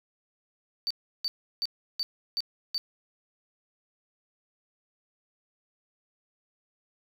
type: tone bursts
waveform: triangle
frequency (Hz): 4587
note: D8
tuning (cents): -42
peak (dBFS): -24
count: 6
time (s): 0.87-2.78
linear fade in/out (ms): 0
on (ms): 35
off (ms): 340
effects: tanh soft clip ceiling -23 dBFS + 10-bit